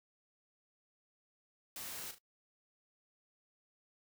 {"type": "noise with echo", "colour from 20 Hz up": "white", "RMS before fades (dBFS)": -45, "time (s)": [1.76, 2.11], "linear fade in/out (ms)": 2, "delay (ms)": 37, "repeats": 2, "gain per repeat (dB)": -9, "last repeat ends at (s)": 2.184, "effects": ["noise-tail reverb RT60 0.1 s tail -22 dB re dry"]}